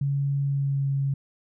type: tone with pitch glide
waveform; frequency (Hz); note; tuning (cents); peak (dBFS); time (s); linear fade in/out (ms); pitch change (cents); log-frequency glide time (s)
sine; 140 to 137.99; C#3 to C#3; +18 to -8; -22; 0.01-1.14; 5; -26; 0.42-0.88
effects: none